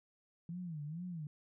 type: tone with vibrato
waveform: sine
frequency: 162.8 Hz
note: E3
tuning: 21 cents flat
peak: -40 dBFS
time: 0.49-1.27 s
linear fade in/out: 2 ms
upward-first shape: sine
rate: 2.2 Hz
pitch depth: 190 cents each way
effects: none